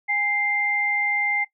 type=tone pair together; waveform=sine; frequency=821.3 / 2093 Hz; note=G#5 / C7; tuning=-20 / 0 cents; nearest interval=octave + major third; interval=1620 cents; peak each=-28 / -21 dBFS; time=0.08-1.45 s; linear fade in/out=20 ms; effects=noise-tail reverb RT60 0.1 s tail -17 dB re dry